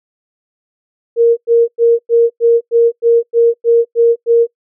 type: tone bursts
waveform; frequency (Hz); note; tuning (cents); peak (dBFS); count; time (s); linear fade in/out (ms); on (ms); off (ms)
sine; 466.2; A#4; 0; -5; 11; 1.16-4.47; 50; 210; 100
effects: noise-tail reverb RT60 0.1 s tail -23 dB re dry